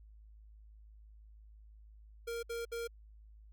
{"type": "tone bursts", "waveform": "square", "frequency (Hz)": 466.2, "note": "A#4", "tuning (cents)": 0, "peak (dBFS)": -38, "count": 3, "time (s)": [2.27, 2.876], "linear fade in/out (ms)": 10, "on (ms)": 160, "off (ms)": 63, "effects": ["added 53 Hz sine -54 dBFS peak until 3.52 s"]}